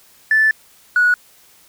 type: tone pair in turn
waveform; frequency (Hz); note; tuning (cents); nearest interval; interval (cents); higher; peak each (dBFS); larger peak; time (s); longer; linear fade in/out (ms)
triangle; 1754 / 1463.1; A6 / F#6; -6 / -20; minor third; 314; first; -7; neither; 0.31-0.51 / 0.96-1.14; first; 2
effects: tanh soft clip ceiling -8 dBFS + white hiss -50 dBFS RMS until 1.68 s